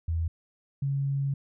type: tone pair in turn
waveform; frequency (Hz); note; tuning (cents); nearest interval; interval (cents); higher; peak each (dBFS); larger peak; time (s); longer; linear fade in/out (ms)
sine; 82.41 / 138.6; E2 / C#3; 0 / 0; major sixth; 900; second; -25; neither; 0.08-0.28 / 0.82-1.34; second; 5
effects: none